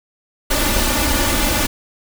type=noise with comb filter; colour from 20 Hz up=pink; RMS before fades=-17 dBFS; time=0.5-1.67 s; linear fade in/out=10 ms; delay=3.4 ms; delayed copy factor=+0.8; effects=none